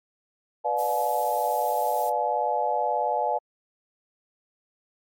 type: chord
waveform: sine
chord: B diminished seventh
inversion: none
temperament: just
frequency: 493.9 / 592.7 / 711.2 / 853.4 Hz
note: B4 / D5 / F5 / Ab5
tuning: 0 / +16 / +31 / +47 cents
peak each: -31 / -29 / -28 / -26 dBFS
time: 0.64-3.39 s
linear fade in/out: 20 ms
type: noise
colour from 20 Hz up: violet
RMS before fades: -38 dBFS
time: 0.78-2.1 s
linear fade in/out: 10 ms
effects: AAC 48 kbps